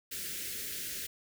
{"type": "band-stop noise", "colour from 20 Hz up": "white", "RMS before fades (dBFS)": -39, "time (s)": [0.11, 1.07], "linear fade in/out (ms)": 10, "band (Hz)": [520, 1500], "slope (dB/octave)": 48, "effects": []}